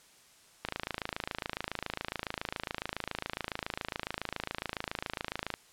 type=click train; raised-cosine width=0.3 ms; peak=-17 dBFS; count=134; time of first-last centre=0.65-5.54 s; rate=27.2 Hz; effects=white hiss -60 dBFS RMS until 5.72 s + low-pass 10000 Hz 12 dB/octave